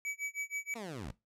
square tone with tremolo, 2284 Hz, D7, 49 cents flat, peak -34 dBFS, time 0.05-0.74 s, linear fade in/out 0 ms, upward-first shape sine, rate 6.3 Hz, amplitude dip 100%
15% pulse linear sweep, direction down, 242.5 to 43.53 Hz, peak -34 dBFS, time 0.75-1.12 s, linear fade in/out 10 ms
effects noise-tail reverb RT60 0.2 s tail -18 dB re dry + low-pass 11000 Hz 12 dB/octave

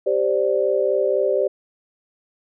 sine chord, G suspended fourth, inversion none, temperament equal, 392 / 523.3 / 587.3 Hz, G4 / C5 / D5, 0 / 0 / 0 cents, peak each -21 dBFS, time 0.06-1.48 s, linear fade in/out 10 ms, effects none

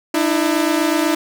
sawtooth tone pair together, 301.5 / 329.6 Hz, D4 / E4, +46 / 0 cents, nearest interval major second, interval 154 cents, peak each -14 dBFS, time 0.14-1.15 s, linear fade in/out 5 ms, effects none

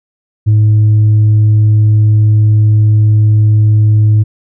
sine tone with tanh clipping, 106.9 Hz, A2, 49 cents flat, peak -5 dBFS, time 0.46-4.24 s, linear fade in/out 20 ms, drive 1 dB, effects none

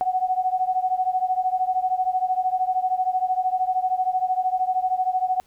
sine beating tone pair, 738 / 751 Hz, F#5 / F#5, -5 / +26 cents, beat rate 13 Hz, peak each -22 / -24 dBFS, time 0.01-5.4 s, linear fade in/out 0 ms, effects pink hiss -61 dBFS RMS until 5.46 s

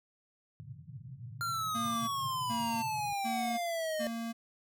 white band-pass noise, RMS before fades -47 dBFS, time 0.6-3.13 s, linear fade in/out 0 ms, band 110 to 140 Hz, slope 48 dB/octave
square exponential sweep, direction down, 1394 to 602 Hz, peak -33 dBFS, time 1.41-4.07 s, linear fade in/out 0 ms
square tone bursts, 230 Hz, A#3, 23 cents flat, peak -36 dBFS, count 4, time 1.74-4.33 s, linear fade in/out 20 ms, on 340 ms, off 410 ms
effects none

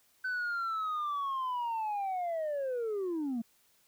sine linear sweep, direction down, 1524 to 220 Hz, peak -29 dBFS, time 0.24-3.42 s, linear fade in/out 10 ms, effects tanh soft clip ceiling -30 dBFS + white hiss -68 dBFS RMS until 3.87 s

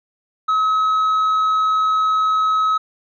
sine tone with tanh clipping, 1281 Hz, E6, 50 cents flat, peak -15 dBFS, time 0.48-2.78 s, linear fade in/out 10 ms, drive 3 dB, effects none

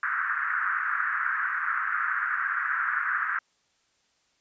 pink band-pass noise, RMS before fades -28 dBFS, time 0.03-3.39 s, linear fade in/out 2 ms, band 1300 to 1700 Hz, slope 48 dB/octave, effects white hiss -69 dBFS RMS until 4.4 s + resampled to 16000 Hz

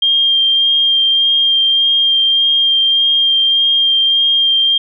sine tone with vibrato, 3200 Hz, G7, 35 cents sharp, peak -9 dBFS, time 0.02-4.78 s, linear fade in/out 5 ms, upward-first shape sine, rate 1.7 Hz, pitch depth 13 cents each way, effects none

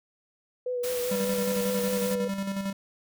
sine tone with vibrato, 493.9 Hz, B4, in tune, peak -27 dBFS, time 0.66-2.28 s, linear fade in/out 5 ms, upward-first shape sine, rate 5 Hz, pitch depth 26 cents each way
white noise, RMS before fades -36 dBFS, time 0.83-2.15 s, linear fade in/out 10 ms
square tone with tremolo, 196 Hz, G3, in tune, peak -28 dBFS, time 1.11-2.73 s, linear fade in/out 5 ms, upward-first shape square, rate 11 Hz, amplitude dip 45%
effects none

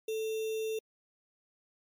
sine tone with sample-and-hold, 440 Hz, A4, in tune, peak -31 dBFS, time 0.08-0.79 s, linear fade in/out 5 ms, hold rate 3150 Hz, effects MP3 96 kbps

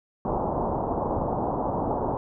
white low-pass noise, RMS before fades -27 dBFS, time 0.25-2.17 s, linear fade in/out 0 ms, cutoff 980 Hz, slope 48 dB/octave, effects none

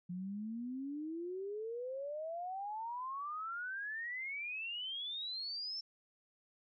sine exponential sweep, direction up, 174.3 to 5420 Hz, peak -39 dBFS, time 0.09-5.81 s, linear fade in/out 10 ms, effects none

